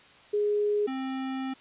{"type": "tone pair in turn", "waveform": ["sine", "square"], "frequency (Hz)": [415.3, 264], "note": ["G#4", "C4"], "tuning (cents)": [0, 16], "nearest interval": "minor sixth", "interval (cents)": 784, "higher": "first", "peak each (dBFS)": [-23, -31], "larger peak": "first", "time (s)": [[0.33, 0.87], [0.87, 1.54]], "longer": "second", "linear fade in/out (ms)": 10, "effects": ["white hiss -54 dBFS RMS until 1.6 s", "resampled to 8000 Hz"]}